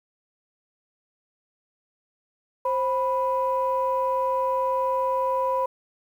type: tone pair together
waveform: sine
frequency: 526.9 / 987.8 Hz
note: C5 / B5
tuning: +12 / 0 cents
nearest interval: major seventh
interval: 1088 cents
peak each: -24 / -23 dBFS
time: 2.65-5.66 s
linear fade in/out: 5 ms
effects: tanh soft clip ceiling -14 dBFS + 9-bit